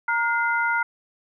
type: tone cluster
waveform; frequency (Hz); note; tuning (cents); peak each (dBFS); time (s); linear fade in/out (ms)
sine; 931 / 1425 / 2063; A#5 / F6 / C7; -2 / +34 / -25; -25 / -22 / -28; 0.08-0.83; 5
effects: none